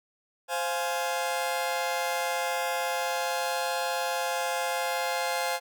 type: chord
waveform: sawtooth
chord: F minor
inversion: second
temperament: just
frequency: 523.8 / 698.5 / 838.1 Hz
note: C5 / F5 / Ab5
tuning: +2 / 0 / +16 cents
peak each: -28 dBFS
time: 0.48-5.6 s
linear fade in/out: 50 ms
effects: none